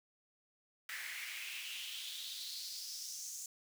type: noise with high-pass filter sweep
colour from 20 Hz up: pink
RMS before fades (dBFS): -45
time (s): 0.89-3.46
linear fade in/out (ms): 2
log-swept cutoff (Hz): 1800 to 6800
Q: 4.3
effects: none